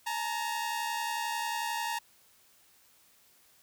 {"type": "tone pair together", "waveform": "sawtooth", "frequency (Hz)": [857.8, 929], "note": ["A5", "A#5"], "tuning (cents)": [-44, -6], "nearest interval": "minor second", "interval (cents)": 138, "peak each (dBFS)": [-33, -29], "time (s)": [0.06, 1.99], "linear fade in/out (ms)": 10, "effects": ["white hiss -63 dBFS RMS until 3.62 s"]}